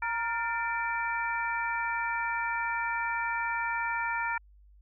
harmonic tone with a mistuned harmonic, 466.2 Hz, A#4, in tune, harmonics 2 / 3 / 4 / 5, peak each -32 / -34 / -35 / -36 dBFS, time 0.02-4.38 s, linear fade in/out 5 ms, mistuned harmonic 4, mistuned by -71 cents, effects added 50 Hz sine -54 dBFS peak until 4.81 s

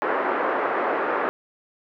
pink band-pass noise, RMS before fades -24 dBFS, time 0.02-1.29 s, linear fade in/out 0 ms, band 350 to 1700 Hz, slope 24 dB/octave, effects none

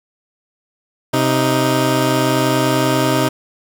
15% pulse tone pair together, 130.81 / 311.7 Hz, C3 / D#4, 0 / +3 cents, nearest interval octave + minor third, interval 1503 cents, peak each -10 dBFS, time 1.13-3.29 s, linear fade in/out 10 ms, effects none

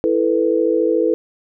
sine chord, E suspended fourth, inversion none, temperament equal, 329.6 / 440 / 493.9 Hz, E4 / A4 / B4, 0 / 0 / 0 cents, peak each -18 dBFS, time 0.04-1.14 s, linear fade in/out 0 ms, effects none

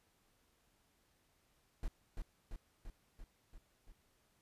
brown noise with echo, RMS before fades -38 dBFS, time 1.83-1.88 s, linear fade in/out 2 ms, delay 340 ms, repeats 6, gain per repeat -3 dB, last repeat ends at 3.92 s, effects pink hiss -75 dBFS RMS until 4.41 s + resampled to 32000 Hz

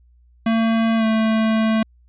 square tone with pitch glide, 225.9 to 221 Hz, A3 to A3, +46 to +8 cents, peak -16 dBFS, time 0.46-1.83 s, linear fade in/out 5 ms, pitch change -38 cents, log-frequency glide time 0.97-1.05 s, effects added 60 Hz sine -50 dBFS peak until 2.08 s + resampled to 8000 Hz

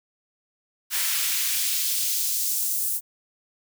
white noise with high-pass filter sweep, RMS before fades -25 dBFS, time 0.9-3.01 s, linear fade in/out 50 ms, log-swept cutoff 1400 to 9700 Hz, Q 0.89, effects none

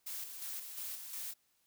blue noise with tremolo, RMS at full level -42 dBFS, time 0.06-1.34 s, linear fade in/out 10 ms, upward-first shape square, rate 2.8 Hz, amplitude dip 45%, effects white hiss -75 dBFS RMS until 1.66 s

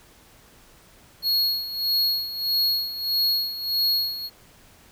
square tone with tremolo, 4318 Hz, C#8, 46 cents flat, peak -19 dBFS, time 1.22-4.3 s, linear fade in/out 50 ms, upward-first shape sine, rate 1.6 Hz, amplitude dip 75%, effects pink hiss -53 dBFS RMS until 4.91 s

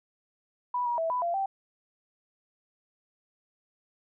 sine tone with pitch steps, 984 / 957 / 655 / 994 / 687 / 779 Hz, B5 / A#5 / E5 / B5 / F5 / G5, -7 / +45 / -11 / +11 / -29 / -11 cents, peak -26 dBFS, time 0.74-1.46 s, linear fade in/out 5 ms, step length 120 ms, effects none

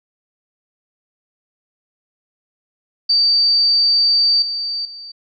sine tone with level steps, 4626 Hz, D8, 27 cents flat, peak -11 / -20 / -31 dBFS, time 3.09-5.12 s, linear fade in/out 10 ms, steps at 4.42 / 4.85 s, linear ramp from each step 2 ms, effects none

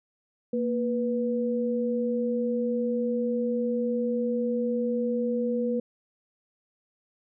sine tone pair together, 233.1 / 489.5 Hz, A#3 / B4, 0 / -15 cents, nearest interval octave + minor second, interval 1285 cents, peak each -27 dBFS, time 0.53-5.8 s, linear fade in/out 5 ms, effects none

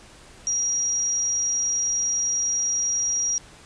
sine tone, 5710 Hz, F8, 37 cents sharp, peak -21 dBFS, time 0.47-3.38 s, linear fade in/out 0 ms, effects pink hiss -48 dBFS RMS until 3.65 s + resampled to 22050 Hz

